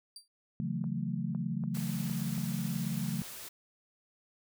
30% pulse tone with exponential decay, 4699 Hz, D8, in tune, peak -39 dBFS, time 0.16-0.28 s, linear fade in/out 2 ms, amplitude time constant 26 ms
sine chord, F# minor seventh, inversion second, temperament just, 138.75 / 166.5 / 185 / 222 Hz, C#3 / E3 / F#3 / A3, +2 / +18 / 0 / +16 cents, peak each -37 dBFS, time 0.6-3.22 s, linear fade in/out 0 ms
clicks, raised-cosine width 1 ms, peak -36 dBFS, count 6, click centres 0.841 / 1.349 / 1.638 / 1.772 / 2.097 / 2.379 s
white noise, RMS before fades -45 dBFS, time 1.74-3.49 s, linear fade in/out 10 ms
effects none

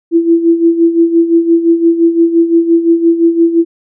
sine tone with tremolo, 334.5 Hz, E4, 25 cents sharp, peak -3 dBFS, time 0.11-3.65 s, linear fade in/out 50 ms, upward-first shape sine, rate 5.8 Hz, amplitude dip 70%, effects none

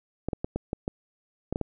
clicks, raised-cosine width 2 ms, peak -15 dBFS, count 9, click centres 0.286 / 0.332 / 0.445 / 0.56 / 0.731 / 0.879 / 1.526 / 1.559 / 1.613 s, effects none

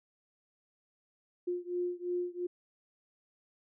sine beating tone pair, 353.8 / 356.7 Hz, F4 / F4, +23 / +37 cents, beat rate 2.9 Hz, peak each -35 / -36 dBFS, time 1.47-2.47 s, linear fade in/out 10 ms, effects none

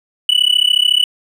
triangle tone with amplitude modulation, 2963 Hz, F#7, 2 cents sharp, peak -4 dBFS, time 0.29-1.04 s, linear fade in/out 2 ms, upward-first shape sine, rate 33.9 Hz, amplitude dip 100%, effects tanh soft clip ceiling 0 dBFS

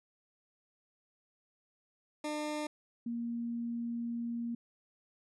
20% pulse / sine tone pair in turn, 300.9 / 234.9 Hz, D4 / A#3, +42 / +13 cents, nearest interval major third, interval 429 cents, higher first, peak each -30 / -34 dBFS, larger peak first, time 2.24-2.67 / 3.06-4.55 s, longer second, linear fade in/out 5 ms, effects resampled to 24000 Hz

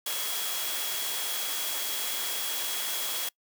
sine tone in noise, 3321 Hz, G#7, 1 cent flat, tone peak -37 dBFS, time 0.06-3.29 s, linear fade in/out 5 ms, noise white, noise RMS -32 dBFS, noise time 0.06-3.29 s, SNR -8 dB, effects noise-tail reverb RT60 0.1 s tail -25 dB re dry + high-pass 400 Hz 12 dB/octave

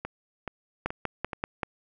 two click trains, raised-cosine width 0.5 ms, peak -13 / -18 dBFS, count 5 / 4, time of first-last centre 0.86-1.632 / 0.05-1.332 s, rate 5.18 / 2.34 Hz, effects none

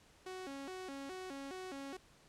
sawtooth tone with vibrato, 320.1 Hz, D#4, 49 cents sharp, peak -40 dBFS, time 0.26-1.97 s, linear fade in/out 5 ms, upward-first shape square, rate 2.4 Hz, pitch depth 260 cents each way, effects pink hiss -65 dBFS RMS until 2.28 s + low-pass 9000 Hz 12 dB/octave

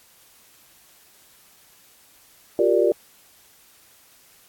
sine chord, G minor seventh, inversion third, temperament equal with one note detuned, 353.5 / 392 / 466.2 / 587.3 Hz, F4 / G4 / Bb4 / D5, +21 / 0 / 0 / 0 cents, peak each -21 dBFS, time 2.59-2.92 s, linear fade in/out 2 ms, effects white hiss -54 dBFS RMS until 4.48 s + AAC 64 kbps

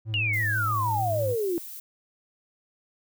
triangle tone with vibrato, 107.3 Hz, A2, 43 cents flat, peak -26 dBFS, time 0.05-1.36 s, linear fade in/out 50 ms, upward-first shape sine, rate 6.3 Hz, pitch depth 58 cents each way
sine exponential sweep, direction down, 2905 to 329.6 Hz, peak -24 dBFS, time 0.14-1.58 s, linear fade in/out 0 ms
violet noise, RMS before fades -40 dBFS, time 0.33-1.8 s, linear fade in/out 5 ms
effects none

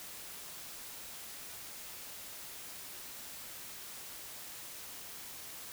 silence, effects white hiss -47 dBFS RMS until 5.72 s

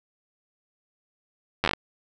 slowing click train, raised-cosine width 0.3 ms, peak -6 dBFS, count 7, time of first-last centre 1.64-1.734 s, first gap 10 ms, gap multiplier 1.18, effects none

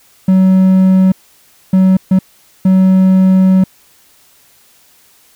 triangle tone bursts at uneven times, 188.1 Hz, F#3, 29 cents sharp, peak -3 dBFS, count 4, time 0.28-1.12 / 1.73-1.97 / 2.11-2.19 / 2.65-3.64 s, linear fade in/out 5 ms, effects white hiss -48 dBFS RMS until 5.35 s

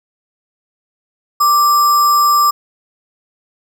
sine tone with sample-and-hold, 1174.7 Hz, D6, in tune, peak -8 dBFS, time 1.4-2.51 s, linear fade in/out 10 ms, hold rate 6300 Hz, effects none

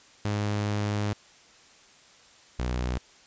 sawtooth tone pair in turn, 103.83 / 61.74 Hz, G#2 / B1, 0 / 0 cents, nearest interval major sixth, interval 900 cents, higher first, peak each -22 / -23 dBFS, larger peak first, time 0.25-1.13 / 2.59-2.98 s, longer first, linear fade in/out 0 ms, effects white hiss -55 dBFS RMS until 3.26 s + resampled to 16000 Hz

